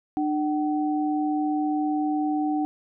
sine tone pair together, 300.8 / 758 Hz, D4 / F#5, +42 / +42 cents, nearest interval octave + major third, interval 1600 cents, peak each -23 / -28 dBFS, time 0.17-2.65 s, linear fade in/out 0 ms, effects none

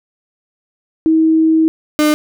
sine / 35% pulse tone pair in turn, 319.9 / 302.1 Hz, D#4 / D4, +48 / +49 cents, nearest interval minor second, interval 99 cents, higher first, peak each -8 dBFS, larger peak neither, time 1.06-1.68 / 1.99-2.14 s, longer first, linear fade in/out 0 ms, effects none

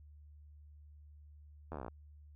slowing click train, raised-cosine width 1 ms, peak -29 dBFS, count 12, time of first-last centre 1.72-1.882 s, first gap 12 ms, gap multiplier 1.04, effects added 74 Hz sine -54 dBFS peak until 2.35 s

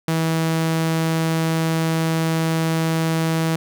sawtooth tone, 162.2 Hz, E3, 28 cents flat, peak -14 dBFS, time 0.08-3.56 s, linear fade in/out 2 ms, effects none

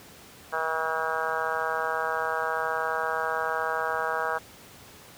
harmonic tone, 160.5 Hz, E3, 46 cents flat, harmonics 3 / 4 / 5 / 6 / 7 / 8 / 9 / 10, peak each -34 / -34 / -34 / -34 / -34 / -34 / -34 / -34 dBFS, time 0.52-4.39 s, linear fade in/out 20 ms, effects pink hiss -49 dBFS RMS until 5.17 s + high-pass 80 Hz 12 dB/octave

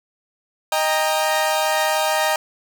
sawtooth chord, Eb major, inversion none, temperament equal with one note detuned, 622.3 / 795.4 / 932.3 Hz, Eb5 / G5 / Bb5, 0 / +25 / 0 cents, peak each -17 / -19 / -19 dBFS, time 0.72-2.36 s, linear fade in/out 2 ms, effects none

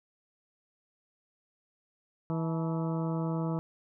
harmonic tone with a mistuned harmonic, 162.8 Hz, E3, 21 cents flat, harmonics 1 / 2 / 3 / 4 / 5 / 6 / 7 / 8, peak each -30 / -36 / -40 / -42 / -44 / -46 / -47 / -48 dBFS, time 2.3-3.59 s, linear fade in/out 0 ms, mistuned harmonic 5, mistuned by +100 cents, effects none

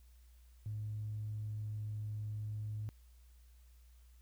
triangle tone with tanh clipping, 106.6 Hz, G#2, 46 cents sharp, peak -38 dBFS, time 0.66-2.89 s, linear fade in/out 0 ms, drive 4 dB, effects added 60 Hz sine -58 dBFS peak until 4.21 s + white hiss -73 dBFS RMS until 4.21 s

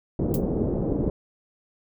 white low-pass noise, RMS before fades -25 dBFS, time 0.19-1.1 s, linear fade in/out 2 ms, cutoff 450 Hz, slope 24 dB/octave
violet noise with exponential decay, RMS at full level -29 dBFS, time 0.34-0.42 s, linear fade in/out 0 ms, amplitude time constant 17 ms
effects none

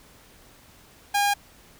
sawtooth tone, 812 Hz, G#5, 39 cents flat, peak -16 dBFS, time 1.14-1.34 s, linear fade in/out 10 ms, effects pink hiss -53 dBFS RMS until 1.79 s

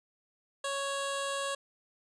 10% pulse tone with notch filter, 554.4 Hz, C#5, in tune, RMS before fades -34 dBFS, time 0.64-1.55 s, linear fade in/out 5 ms, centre 2200 Hz, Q 1.7, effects resampled to 22050 Hz

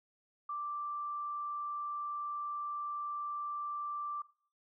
sine tone, 1174.7 Hz, D6, in tune, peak -36 dBFS, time 0.49-4.22 s, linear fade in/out 5 ms, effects noise-tail reverb RT60 0.5 s tail -19 dB re dry

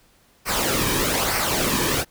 pink noise with flanger, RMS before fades -22 dBFS, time 0.45-2.05 s, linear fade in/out 50 ms, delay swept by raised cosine 0.28 to 1.48 ms, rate 1.1 Hz, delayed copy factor -0.55, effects pink hiss -58 dBFS RMS until 2.1 s

